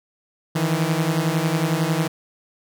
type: beating tone pair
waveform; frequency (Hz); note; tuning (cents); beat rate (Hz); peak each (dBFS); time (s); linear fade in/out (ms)
sawtooth; 155.56 / 166.56; D#3 / E3; 0 / +18; 11; -18; 0.55-2.08; 10
effects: none